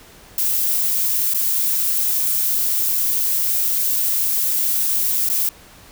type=noise with dropouts; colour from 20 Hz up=violet; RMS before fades=-19 dBFS; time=0.38-5.49 s; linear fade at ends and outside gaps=1 ms; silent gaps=1.337-1.346 / 5.289-5.299 s; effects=pink hiss -45 dBFS RMS until 5.91 s